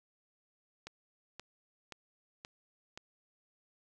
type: click train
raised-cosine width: 0.2 ms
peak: -27 dBFS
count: 5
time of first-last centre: 0.87-2.975 s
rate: 1.9 Hz
effects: none